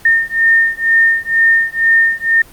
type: beating tone pair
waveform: sine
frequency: 1820 / 1822.1 Hz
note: A#6 / A#6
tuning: -42 / -40 cents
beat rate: 2.1 Hz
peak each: -12 dBFS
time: 0.05-2.42 s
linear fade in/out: 5 ms
effects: pink hiss -41 dBFS RMS until 2.52 s + Opus 48 kbps